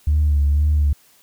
sine tone with vibrato, 73.42 Hz, D2, in tune, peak -12 dBFS, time 0.07-0.93 s, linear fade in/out 5 ms, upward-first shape sine, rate 2 Hz, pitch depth 49 cents each way, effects tanh soft clip ceiling -10 dBFS + white hiss -54 dBFS RMS until 1.22 s

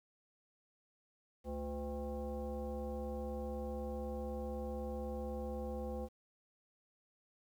sine tone with frequency modulation, 220 Hz, A3, in tune, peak -38 dBFS, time 1.44-6.09 s, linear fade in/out 50 ms, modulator 288 Hz, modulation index 1.6, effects 11-bit

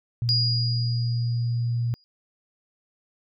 sine tone, 118.7 Hz, A#2, 32 cents sharp, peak -22 dBFS, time 0.22-1.94 s, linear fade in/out 0 ms
sine tone with exponential decay, 4869 Hz, D#8, 38 cents flat, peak -19 dBFS, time 0.29-2.04 s, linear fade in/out 0 ms, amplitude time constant 380 ms
effects none

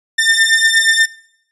sawtooth beating tone pair, 1797 / 1805.4 Hz, A6 / A6, +36 / +44 cents, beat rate 8.4 Hz, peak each -10 dBFS, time 0.18-1.06 s, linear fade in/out 10 ms, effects noise-tail reverb RT60 0.7 s tail -20 dB re dry + resampled to 24000 Hz

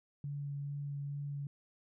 sine tone with vibrato, 142.6 Hz, C#3, 49 cents sharp, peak -37 dBFS, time 0.24-1.47 s, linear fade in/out 2 ms, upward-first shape sine, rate 2.3 Hz, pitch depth 10 cents each way, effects none

